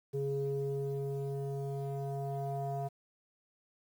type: tone with low-pass filter sweep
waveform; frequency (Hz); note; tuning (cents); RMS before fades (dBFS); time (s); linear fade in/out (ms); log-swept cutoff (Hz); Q
square; 138.59; C#3; 0; -36; 0.13-2.89; 20; 400 to 730; 4.7
effects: 10-bit